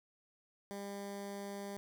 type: tone with notch filter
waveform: 15% pulse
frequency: 200 Hz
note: G3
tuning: 35 cents sharp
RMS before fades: -44 dBFS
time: 0.71-1.77 s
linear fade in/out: 0 ms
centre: 2700 Hz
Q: 1.7
effects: none